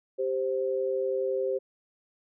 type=tone pair together; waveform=sine; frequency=391.6 / 523.3 Hz; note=G4 / C5; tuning=-2 / 0 cents; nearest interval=perfect fourth; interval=502 cents; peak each=-29 / -28 dBFS; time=0.18-1.59 s; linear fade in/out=20 ms; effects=none